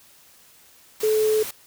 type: tone in noise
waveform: sine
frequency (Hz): 432.5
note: A4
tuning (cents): -30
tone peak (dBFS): -17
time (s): 1.03-1.43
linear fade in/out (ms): 5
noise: white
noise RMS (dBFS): -33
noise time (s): 1-1.51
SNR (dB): +13
effects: white hiss -53 dBFS RMS until 1.66 s